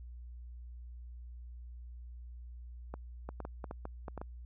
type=clicks; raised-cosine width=1 ms; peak=-27 dBFS; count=10; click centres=2.94 / 3.29 / 3.403 / 3.451 / 3.642 / 3.711 / 3.854 / 4.082 / 4.177 / 4.215 s; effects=added 60 Hz sine -45 dBFS peak until 4.45 s